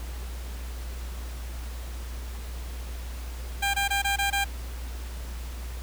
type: tone bursts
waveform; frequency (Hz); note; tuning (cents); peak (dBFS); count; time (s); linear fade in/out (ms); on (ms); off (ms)
15% pulse; 798; G5; +31; -17; 6; 3.62-4.445; 10; 120; 21
effects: added 60 Hz sine -33 dBFS peak until 5.82 s + pink hiss -45 dBFS RMS until 5.82 s